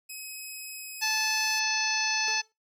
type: tone with pitch glide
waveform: 10% pulse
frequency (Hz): 2546 to 2524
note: D#7 to D#7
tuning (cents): +39 to +24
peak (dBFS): -30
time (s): 0.09-1.6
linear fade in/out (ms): 10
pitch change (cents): -15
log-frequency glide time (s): 0.73-1.27
type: harmonic tone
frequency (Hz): 870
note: A5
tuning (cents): -20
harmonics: 1 / 2 / 3 / 4 / 5 / 6 / 7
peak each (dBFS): -34 / -33 / -30 / -42 / -32 / -33 / -33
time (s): 1.01-2.42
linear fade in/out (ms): 20
type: tone with exponential decay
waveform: sawtooth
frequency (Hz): 440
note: A4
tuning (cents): 0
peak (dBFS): -35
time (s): 2.28-2.52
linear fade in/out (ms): 0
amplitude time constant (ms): 52
effects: noise-tail reverb RT60 0.2 s tail -21 dB re dry